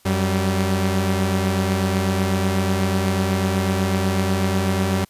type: tone pair together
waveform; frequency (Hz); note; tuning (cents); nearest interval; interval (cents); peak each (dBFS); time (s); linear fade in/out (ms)
sawtooth; 92.5 / 193.08; F#2 / G3; 0 / -26; octave + minor second; 1274; -17; 0.05-5.05; 10
effects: white hiss -56 dBFS RMS until 5.09 s + resampled to 32000 Hz